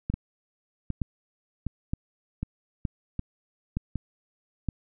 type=two click trains; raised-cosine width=5 ms; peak=-15 / -17 dBFS; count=6 / 6; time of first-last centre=0.1-4.687 / 0.14-3.957 s; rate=1.09 / 1.31 Hz; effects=none